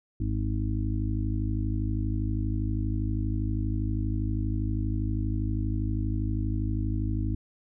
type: harmonic tone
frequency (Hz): 52.5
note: G#1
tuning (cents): +19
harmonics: 1 / 2 / 4 / 5 / 6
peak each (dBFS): -29 / -29 / -38 / -36 / -36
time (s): 0.2-7.35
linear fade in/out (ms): 5
effects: none